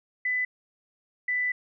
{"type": "tone pair in turn", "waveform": "sine", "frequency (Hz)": [2000, 1988.8], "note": ["B6", "B6"], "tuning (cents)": [21, 12], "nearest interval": "unison", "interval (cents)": 9, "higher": "first", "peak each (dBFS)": -24, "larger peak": "neither", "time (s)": [[0.25, 0.45], [1.28, 1.52]], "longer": "second", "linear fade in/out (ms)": 5, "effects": []}